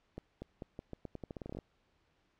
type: accelerating click train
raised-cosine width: 2 ms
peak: -29 dBFS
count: 17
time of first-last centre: 0.18-1.588 s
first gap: 240 ms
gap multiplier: 0.84
effects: pink hiss -74 dBFS RMS until 2.39 s + low-pass 4000 Hz 12 dB/octave